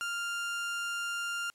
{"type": "tone", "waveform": "30% pulse", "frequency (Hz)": 1396.9, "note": "F6", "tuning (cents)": 0, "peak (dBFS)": -30, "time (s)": [0.01, 1.5], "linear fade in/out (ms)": 0, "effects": ["white hiss -70 dBFS RMS until 1.54 s", "low-pass 11000 Hz 12 dB/octave"]}